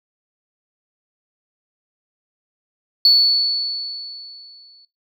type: tone with exponential decay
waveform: sine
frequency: 4438 Hz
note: C#8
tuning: 1 cent sharp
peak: -6 dBFS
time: 3.05-4.85 s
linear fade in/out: 2 ms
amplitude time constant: 390 ms
effects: noise-tail reverb RT60 0.2 s tail -20 dB re dry + tanh soft clip ceiling -4 dBFS